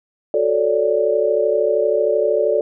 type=chord; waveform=sine; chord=D major seventh; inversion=first; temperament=equal; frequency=370 / 440 / 554.4 / 587.3 Hz; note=F#4 / A4 / C#5 / D5; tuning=0 / 0 / 0 / 0 cents; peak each=-23 / -18 / -23 / -18 dBFS; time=0.34-2.61 s; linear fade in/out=2 ms; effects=none